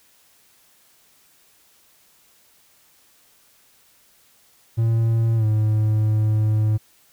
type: tone with pitch glide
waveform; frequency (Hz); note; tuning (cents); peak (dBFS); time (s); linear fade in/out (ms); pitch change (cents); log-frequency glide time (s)
triangle; 113.9 to 107.76; A#2 to A2; -40 to -36; -14; 4.77-6.78; 20; -96; 5.36-5.45
effects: white hiss -57 dBFS RMS until 7.12 s